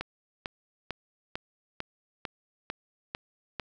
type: click train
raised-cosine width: 0.3 ms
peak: -17 dBFS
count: 9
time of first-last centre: 0.01-3.597 s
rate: 2.23 Hz
effects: none